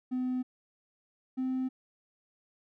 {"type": "tone pair in turn", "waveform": "triangle", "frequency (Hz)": [253.7, 258.9], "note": ["B3", "C4"], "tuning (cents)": [47, -18], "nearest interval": "unison", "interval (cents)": 35, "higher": "second", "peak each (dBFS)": -26, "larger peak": "neither", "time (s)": [[0.11, 0.43], [1.37, 1.69]], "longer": "neither", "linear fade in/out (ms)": 20, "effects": ["tanh soft clip ceiling -24 dBFS"]}